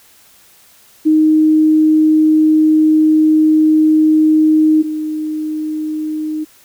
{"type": "tone pair in turn", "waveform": "sine", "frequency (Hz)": [311.1, 309], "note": ["D#4", "D#4"], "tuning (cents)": [0, -12], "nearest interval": "unison", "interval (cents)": 12, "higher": "first", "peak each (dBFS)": [-7, -17], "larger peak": "first", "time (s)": [[1.05, 4.83], [4.83, 6.45]], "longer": "first", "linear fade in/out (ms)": 20, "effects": ["white hiss -47 dBFS RMS until 6.64 s"]}